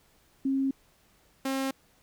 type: tone pair in turn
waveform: sine / sawtooth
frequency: 270 / 268.1 Hz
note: C#4 / C4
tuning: -45 / +42 cents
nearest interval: unison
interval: 13 cents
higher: first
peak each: -24 dBFS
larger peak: neither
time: 0.45-0.71 / 1.45-1.71 s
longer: neither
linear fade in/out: 5 ms
effects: pink hiss -64 dBFS RMS until 2.02 s